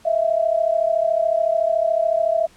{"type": "tone pair together", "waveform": "sine", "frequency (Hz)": [640, 673.8], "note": ["D#5", "E5"], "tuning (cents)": [49, 38], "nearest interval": "minor second", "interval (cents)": 89, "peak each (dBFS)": -19, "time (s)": [0.05, 2.47], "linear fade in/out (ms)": 10, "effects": ["pink hiss -52 dBFS RMS until 2.56 s", "low-pass 10000 Hz 12 dB/octave"]}